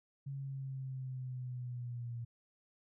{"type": "linear sweep", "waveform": "sine", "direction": "down", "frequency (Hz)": [138.59, 117.3], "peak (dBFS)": -39, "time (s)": [0.26, 2.25], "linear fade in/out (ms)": 10, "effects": []}